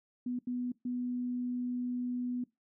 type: tone bursts at uneven times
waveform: sine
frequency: 246.9 Hz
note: B3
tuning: in tune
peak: -32 dBFS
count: 3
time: 0.26-0.39 / 0.47-0.72 / 0.85-2.44 s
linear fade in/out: 5 ms
effects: noise-tail reverb RT60 0.2 s tail -21 dB re dry